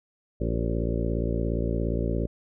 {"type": "harmonic tone with a mistuned harmonic", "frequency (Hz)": 57.2, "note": "A#1", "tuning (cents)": -32, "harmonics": [1, 2, 3, 4, 5, 6, 7, 8, 9, 10], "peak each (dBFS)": [-28, -31, -33, -34, -35, -36, -36, -37, -38, -38], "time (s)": [0.4, 2.27], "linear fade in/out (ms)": 10, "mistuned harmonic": 7, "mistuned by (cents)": -47, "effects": []}